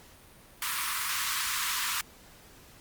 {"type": "high-pass noise", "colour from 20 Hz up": "pink", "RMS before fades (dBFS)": -31, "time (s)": [0.62, 2.01], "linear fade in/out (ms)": 2, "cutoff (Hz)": 970, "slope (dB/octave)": 96, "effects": ["pink hiss -54 dBFS RMS until 2.8 s", "Opus 48 kbps"]}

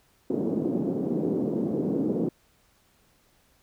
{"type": "band-pass noise", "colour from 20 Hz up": "white", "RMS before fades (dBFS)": -27, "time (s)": [0.3, 2.29], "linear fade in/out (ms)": 2, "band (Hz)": [170, 390], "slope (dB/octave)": 24, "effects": ["pink hiss -64 dBFS RMS until 3.62 s"]}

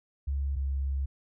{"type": "tone pair in turn", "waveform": "sine", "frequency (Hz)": [69.3, 68.23], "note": ["C#2", "C#2"], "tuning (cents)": [0, -27], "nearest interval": "unison", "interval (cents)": 27, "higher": "first", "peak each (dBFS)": -27, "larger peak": "neither", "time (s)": [[0.27, 0.56], [0.56, 1.06]], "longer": "second", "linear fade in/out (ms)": 10, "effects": []}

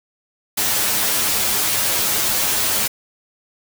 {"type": "noise with comb filter", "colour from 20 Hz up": "white", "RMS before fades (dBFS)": -19, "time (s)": [0.57, 2.88], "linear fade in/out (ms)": 10, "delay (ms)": 9.4, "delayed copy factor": 0.9, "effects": []}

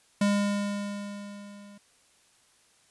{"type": "tone with level ramp", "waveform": "square", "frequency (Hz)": 203, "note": "G#3", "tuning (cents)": -39, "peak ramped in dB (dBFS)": [-21, -48], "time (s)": [0.21, 1.78], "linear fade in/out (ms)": 5, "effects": ["white hiss -63 dBFS RMS until 2.9 s", "resampled to 24000 Hz"]}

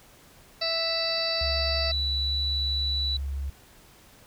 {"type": "harmonic tone", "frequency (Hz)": 659.3, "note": "E5", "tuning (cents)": 0, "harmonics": [1, 2, 3, 4, 6, 7, 8], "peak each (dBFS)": [-31, -39, -37, -37, -32, -28, -37], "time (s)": [0.61, 1.92], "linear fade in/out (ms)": 10}
{"type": "tone with pitch glide", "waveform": "sine", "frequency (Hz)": [70, 68.96], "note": ["C#2", "C#2"], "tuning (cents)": [18, -8], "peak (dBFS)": -28, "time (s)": [1.41, 3.5], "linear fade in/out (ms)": 5, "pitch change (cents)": -26, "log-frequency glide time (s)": [2.69, 3.11]}
{"type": "tone", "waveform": "sine", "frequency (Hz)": 3951, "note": "B7", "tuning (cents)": 0, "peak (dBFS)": -26, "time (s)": [1.89, 3.17], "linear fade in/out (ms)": 5}
{"effects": ["pink hiss -54 dBFS RMS until 4.26 s"]}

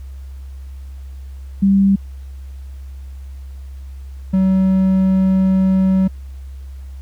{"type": "tone pair in turn", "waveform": ["sine", "triangle"], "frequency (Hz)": [196, 189.43], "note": ["G3", "F#3"], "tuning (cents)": [0, 41], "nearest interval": "minor second", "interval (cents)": 59, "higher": "first", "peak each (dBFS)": -9, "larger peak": "neither", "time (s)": [[1.62, 1.96], [4.33, 6.08]], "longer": "second", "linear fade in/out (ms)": 10, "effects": ["added 67 Hz sine -29 dBFS peak until 7.01 s", "pink hiss -54 dBFS RMS until 7.01 s"]}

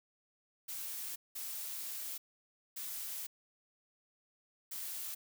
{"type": "noise bursts at uneven times", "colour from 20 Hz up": "blue", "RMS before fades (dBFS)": -42, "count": 4, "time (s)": [[0.68, 1.16], [1.35, 2.18], [2.76, 3.27], [4.71, 5.15]], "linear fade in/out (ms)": 10, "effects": []}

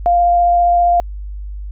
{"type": "tone with vibrato", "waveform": "sine", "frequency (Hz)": 698.5, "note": "F5", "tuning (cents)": 0, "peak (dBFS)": -9, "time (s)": [0.06, 1], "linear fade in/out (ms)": 0, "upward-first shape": "sine", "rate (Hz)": 15, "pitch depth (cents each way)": 8, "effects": ["added 50 Hz sine -24 dBFS peak until 1.71 s"]}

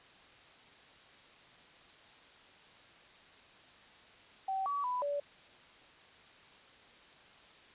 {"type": "tone with pitch steps", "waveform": "sine", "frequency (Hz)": [769, 1139, 994, 575], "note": ["G5", "C#6", "B5", "D5"], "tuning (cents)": [-33, 47, 11, -37], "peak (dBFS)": -32, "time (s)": [4.48, 5.2], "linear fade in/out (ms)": 5, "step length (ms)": 180, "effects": ["white hiss -58 dBFS RMS until 7.74 s", "resampled to 8000 Hz"]}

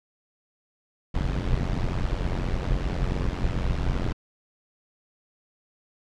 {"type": "noise with amplitude modulation", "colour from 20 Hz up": "brown", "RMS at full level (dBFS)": -22, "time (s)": [1.14, 4.13], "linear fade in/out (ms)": 10, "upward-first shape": "sine", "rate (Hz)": 90, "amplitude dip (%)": 85, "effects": ["low-pass 5000 Hz 12 dB/octave"]}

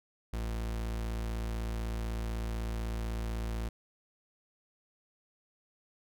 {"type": "tone", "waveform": "40% pulse", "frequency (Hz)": 56, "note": "A1", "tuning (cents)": 31, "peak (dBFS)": -32, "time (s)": [0.33, 3.69], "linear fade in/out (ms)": 5, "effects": []}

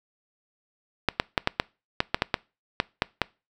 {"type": "clicks", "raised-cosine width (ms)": 0.3, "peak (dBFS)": -4, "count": 12, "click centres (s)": [1.087, 1.199, 1.378, 1.474, 1.599, 2.004, 2.145, 2.221, 2.342, 2.801, 3.021, 3.217], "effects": ["noise-tail reverb RT60 0.3 s tail -24 dB re dry"]}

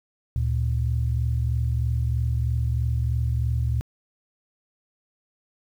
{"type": "tone pair together", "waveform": "sine", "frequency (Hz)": [73.42, 116.54], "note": ["D2", "A#2"], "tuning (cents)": [0, 0], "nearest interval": "minor sixth", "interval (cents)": 800, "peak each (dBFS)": -23, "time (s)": [0.36, 3.81], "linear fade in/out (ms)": 0, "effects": ["tanh soft clip ceiling -13 dBFS", "9-bit"]}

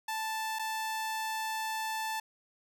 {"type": "tone with dropouts", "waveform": "sawtooth", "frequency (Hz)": 880, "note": "A5", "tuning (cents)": 0, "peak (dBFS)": -29, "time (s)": [0.08, 2.2], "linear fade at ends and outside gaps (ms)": 5, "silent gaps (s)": [0.588, 0.593], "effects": []}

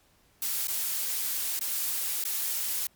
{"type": "noise with dropouts", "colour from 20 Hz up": "blue", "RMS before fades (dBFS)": -30, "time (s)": [0.42, 2.87], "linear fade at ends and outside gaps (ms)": 2, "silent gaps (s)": [[0.672, 0.681], [1.592, 1.611], [2.24, 2.251]], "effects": ["pink hiss -64 dBFS RMS until 2.95 s", "MP3 96 kbps"]}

